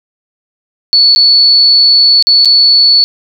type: tone with dropouts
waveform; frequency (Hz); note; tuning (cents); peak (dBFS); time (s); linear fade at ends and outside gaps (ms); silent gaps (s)
sine; 4435; C#8; 0; -3; 0.93-3.04; 0; 1.15-1.16 / 2.225-2.27 / 2.448-2.456
effects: none